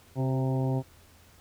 harmonic tone with a mistuned harmonic, 131.9 Hz, C3, 14 cents sharp, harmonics 1 / 2 / 3 / 4 / 5 / 6 / 7, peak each -26 / -32 / -36 / -38 / -40 / -42 / -43 dBFS, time 0.15-0.83 s, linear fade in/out 50 ms, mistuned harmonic 3, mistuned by -28 cents, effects added 85 Hz sine -58 dBFS peak until 1.4 s + pink hiss -58 dBFS RMS until 1.4 s

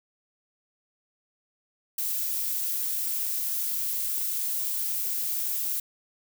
violet noise, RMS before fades -29 dBFS, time 1.98-5.8 s, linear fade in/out 5 ms, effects none

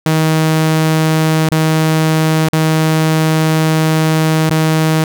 sawtooth tone with dropouts, 158.2 Hz, D#3, 29 cents sharp, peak -6 dBFS, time 0.06-5.04 s, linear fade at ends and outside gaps 2 ms, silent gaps 1.489-1.517 / 2.486-2.53 / 4.495-4.507 s, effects none

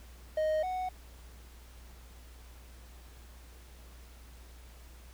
triangle tone pair in turn, 622.3 / 740 Hz, D#5 / F#5, 0 / 0 cents, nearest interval minor third, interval 300 cents, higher second, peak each -25 / -30 dBFS, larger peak first, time 0.37-0.63 / 0.63-0.89 s, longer neither, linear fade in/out 5 ms, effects added 60 Hz sine -50 dBFS peak until 5.13 s + pink hiss -58 dBFS RMS until 5.13 s

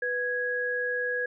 sine tone pair together, 493.9 / 1659.2 Hz, B4 / G#6, 0 / -2 cents, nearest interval octave + major sixth, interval 2098 cents, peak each -31 / -28 dBFS, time 0.02-1.26 s, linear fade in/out 5 ms, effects none

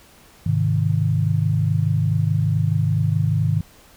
sine chord, Ab major, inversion none, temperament equal, 103.83 / 130.81 / 155.56 Hz, Ab2 / C3 / Eb3, 0 / 0 / 0 cents, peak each -20 / -23 / -20 dBFS, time 0.46-3.61 s, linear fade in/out 5 ms, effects pink hiss -50 dBFS RMS until 3.96 s

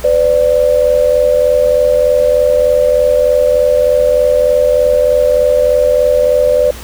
sine tone pair together, 504 / 587.3 Hz, B4 / D5, +35 / 0 cents, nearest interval minor third, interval 265 cents, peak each -10 dBFS, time 0.04-6.71 s, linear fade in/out 5 ms, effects added 60 Hz sine -28 dBFS peak until 6.83 s + pink hiss -31 dBFS RMS until 6.83 s

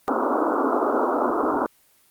pink band-pass noise, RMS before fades -22 dBFS, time 0.08-1.66 s, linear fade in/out 0 ms, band 240 to 1400 Hz, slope 96 dB/octave, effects white hiss -59 dBFS RMS until 2.1 s + Opus 24 kbps

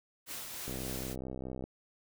white noise with tremolo, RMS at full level -41 dBFS, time 0.26-1.16 s, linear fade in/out 50 ms, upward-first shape triangle, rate 3.4 Hz, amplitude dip 35%
click train, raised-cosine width 2 ms, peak -27 dBFS, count 63, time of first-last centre 0.68-1.64 s, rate 64.6 Hz
effects none

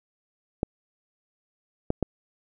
clicks, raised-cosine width 2 ms, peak -10 dBFS, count 3, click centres 0.631 / 1.904 / 2.027 s, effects none

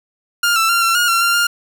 sawtooth tone with pitch steps, 1406 / 1331 / 1383 / 1355 / 1431 / 1365 / 1387 / 1406 Hz, F6 / E6 / F6 / E6 / F6 / F6 / F6 / F6, +11 / +16 / -17 / +47 / +42 / -40 / -12 / +11 cents, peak -9 dBFS, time 0.43-1.47 s, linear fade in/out 5 ms, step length 130 ms, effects none

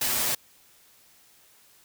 white noise with comb filter, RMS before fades -26 dBFS, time 0.01-0.35 s, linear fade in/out 5 ms, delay 8.1 ms, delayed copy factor +0.9, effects white hiss -58 dBFS RMS until 1.84 s

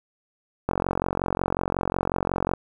click train, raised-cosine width 1 ms, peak -9 dBFS, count 85, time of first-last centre 0.69-2.536 s, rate 45.5 Hz, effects 8-bit

